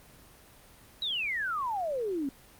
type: exponential sweep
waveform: sine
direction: down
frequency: 3951 to 261.6 Hz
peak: -29 dBFS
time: 1.02-2.29 s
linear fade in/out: 2 ms
effects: pink hiss -55 dBFS RMS until 2.59 s + Opus 24 kbps